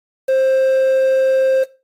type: tone with quantisation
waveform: triangle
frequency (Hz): 528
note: C5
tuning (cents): +16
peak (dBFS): -10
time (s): 0.28-1.64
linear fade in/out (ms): 10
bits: 6
effects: noise-tail reverb RT60 0.3 s tail -18 dB re dry + AAC 48 kbps